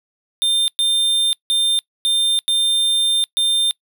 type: tone bursts at uneven times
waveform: square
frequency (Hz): 3600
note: A7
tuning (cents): +39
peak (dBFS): -15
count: 6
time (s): 0.42-0.68 / 0.79-1.33 / 1.5-1.79 / 2.05-2.39 / 2.48-3.24 / 3.37-3.71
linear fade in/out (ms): 0
effects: noise-tail reverb RT60 0.1 s tail -25 dB re dry